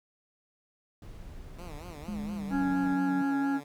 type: noise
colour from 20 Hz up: brown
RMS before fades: -45 dBFS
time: 1.02-2.94 s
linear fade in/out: 2 ms
type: tone with vibrato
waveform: 10% pulse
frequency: 161.1 Hz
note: E3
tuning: 39 cents flat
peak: -36 dBFS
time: 1.58-3.64 s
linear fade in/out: 10 ms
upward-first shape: sine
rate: 4.3 Hz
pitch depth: 190 cents each way
type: tone with pitch glide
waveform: sine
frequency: 207.7 to 183.97 Hz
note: G#3 to F#3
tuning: 0 to -10 cents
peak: -33 dBFS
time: 2.08-3.22 s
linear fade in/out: 5 ms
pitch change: -210 cents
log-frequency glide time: 2.29-2.68 s
type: harmonic tone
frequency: 277.2 Hz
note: C#4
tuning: in tune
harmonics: 1 / 3 / 5 / 6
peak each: -26 / -36 / -40 / -42 dBFS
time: 2.5-3.61 s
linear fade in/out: 50 ms
effects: none